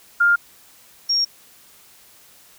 sine tone pair in turn, 1404 / 5566 Hz, F6 / F8, +9 / -7 cents, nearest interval 2 octaves, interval 2384 cents, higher second, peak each -12 / -16 dBFS, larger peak first, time 0.2-0.36 / 1.09-1.25 s, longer neither, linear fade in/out 10 ms, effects white hiss -50 dBFS RMS until 2.58 s

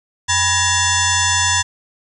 sine tone with frequency modulation, 2577 Hz, E7, 40 cents flat, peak -13 dBFS, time 0.28-1.63 s, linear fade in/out 20 ms, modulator 889 Hz, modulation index 5.5, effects 9-bit

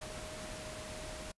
sine tone in noise, 622.3 Hz, D#5, in tune, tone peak -48 dBFS, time 0.01-1.32 s, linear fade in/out 10 ms, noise pink, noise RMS -45 dBFS, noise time 0.01-1.32 s, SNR -6 dB, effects noise-tail reverb RT60 0.1 s tail -25 dB re dry + resampled to 24000 Hz

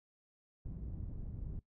pink low-pass noise, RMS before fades -43 dBFS, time 0.65-1.59 s, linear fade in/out 2 ms, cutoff 150 Hz, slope 12 dB/octave, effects noise-tail reverb RT60 0.1 s tail -17 dB re dry

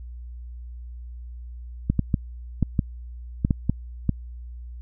clicks, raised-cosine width 5 ms, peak -7 dBFS, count 9, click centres 1.9 / 1.993 / 2.142 / 2.627 / 2.792 / 3.449 / 3.508 / 3.696 / 4.093 s, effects added 60 Hz sine -35 dBFS peak until 4.81 s

